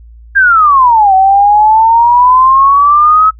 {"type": "exponential two-way sweep", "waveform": "sine", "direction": "down then up", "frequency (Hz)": [1630, 754, 1292], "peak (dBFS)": -3, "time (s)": [0.35, 3.31], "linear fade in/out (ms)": 20, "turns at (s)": 1.14, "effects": ["noise-tail reverb RT60 0.1 s tail -25 dB re dry", "added 57 Hz sine -32 dBFS peak until 3.39 s"]}